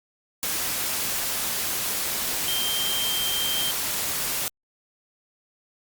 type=tone in noise; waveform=sine; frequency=3158 Hz; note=G7; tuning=12 cents sharp; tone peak=-26 dBFS; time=2.48-3.71 s; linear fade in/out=0 ms; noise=white; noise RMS=-27 dBFS; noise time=0.43-4.48 s; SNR=-2 dB; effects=Opus 48 kbps